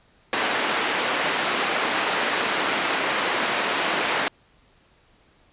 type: band-pass noise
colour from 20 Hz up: white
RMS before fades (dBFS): -24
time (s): 0.33-4.28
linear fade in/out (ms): 0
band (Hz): 270 to 2300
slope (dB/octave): 12
effects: pink hiss -59 dBFS RMS until 5.52 s + resampled to 8000 Hz